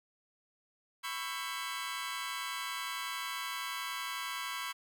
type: chord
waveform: 20% pulse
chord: C# half-diminished seventh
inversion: third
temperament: just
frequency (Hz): 997.9 / 1108.7 / 1330.5 / 1596.6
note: B5 / C#6 / E6 / G6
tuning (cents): +18 / 0 / +16 / +31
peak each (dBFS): -37 / -36 / -39 / -39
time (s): 1.03-4.73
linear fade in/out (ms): 20
effects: none